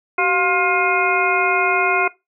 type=harmonic tone with a mistuned harmonic; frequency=354.3 Hz; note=F4; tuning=25 cents sharp; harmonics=1 / 2 / 3 / 4 / 6 / 7; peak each=-22 / -22 / -22 / -22 / -22 / -22 dBFS; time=0.18-2.08 s; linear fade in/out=5 ms; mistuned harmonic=1; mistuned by=+120 cents; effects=noise-tail reverb RT60 0.2 s tail -19 dB re dry